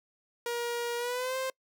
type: tone with pitch glide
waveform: sawtooth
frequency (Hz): 475.1 to 524.1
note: A#4 to C5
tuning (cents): +33 to +3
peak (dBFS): -27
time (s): 0.46-1.5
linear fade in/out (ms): 2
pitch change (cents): +170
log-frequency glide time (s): 0.97-1.37
effects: noise-tail reverb RT60 0.1 s tail -25 dB re dry